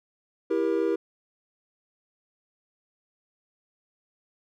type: chord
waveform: triangle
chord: E diminished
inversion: none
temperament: just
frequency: 329.6 / 395.6 / 474.7 Hz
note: E4 / G4 / Bb4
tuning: 0 / +16 / +31 cents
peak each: -25 dBFS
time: 0.5-0.96 s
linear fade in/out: 10 ms
effects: none